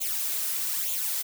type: noise with flanger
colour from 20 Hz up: blue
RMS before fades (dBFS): -29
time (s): 0-1.23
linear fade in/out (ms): 20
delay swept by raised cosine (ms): 0.28 to 3.28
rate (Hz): 1.1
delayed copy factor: +0.7
effects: none